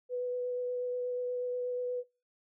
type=tone with vibrato; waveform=sine; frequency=495.1 Hz; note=B4; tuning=4 cents sharp; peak=-31 dBFS; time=0.09-2.04 s; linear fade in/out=50 ms; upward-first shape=sine; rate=8.3 Hz; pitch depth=9 cents each way; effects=noise-tail reverb RT60 0.3 s tail -22 dB re dry